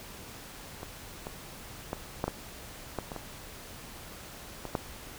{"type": "clicks", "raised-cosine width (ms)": 1, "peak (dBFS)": [-25, -23, -18, -14, -16, -17, -24, -23, -23, -14], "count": 10, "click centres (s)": [0.831, 1.269, 1.931, 2.241, 2.28, 2.987, 3.118, 3.163, 4.653, 4.752], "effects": ["pink hiss -46 dBFS RMS until 5.18 s"]}